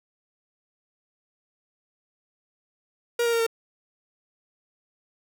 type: tone with pitch steps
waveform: 45% pulse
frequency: 474.2 / 467.9 / 461.8 / 455.7 Hz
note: A#4 / A#4 / A#4 / A#4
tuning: +30 / +6 / -16 / -39 cents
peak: -21 dBFS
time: 3.19-3.466 s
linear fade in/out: 5 ms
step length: 69 ms
effects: none